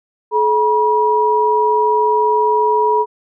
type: tone pair together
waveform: sine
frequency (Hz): 428.3 / 963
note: A4 / B5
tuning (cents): -47 / -44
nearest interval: octave + major second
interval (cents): 1403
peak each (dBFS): -15 / -13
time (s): 0.31-3.06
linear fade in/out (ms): 50
effects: none